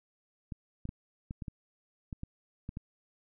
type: clicks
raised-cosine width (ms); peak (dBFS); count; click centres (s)
5; -26; 10; 0.522 / 0.854 / 0.891 / 1.309 / 1.422 / 1.482 / 2.128 / 2.234 / 2.691 / 2.771
effects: none